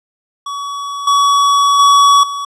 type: tone with level steps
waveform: square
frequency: 1131 Hz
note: C#6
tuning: 34 cents sharp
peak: -21 / -9 / -6 / -20 dBFS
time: 0.46-2.45 s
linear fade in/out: 5 ms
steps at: 1.07 / 1.79 / 2.23 s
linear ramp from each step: 5 ms
effects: low-pass 7000 Hz 12 dB/octave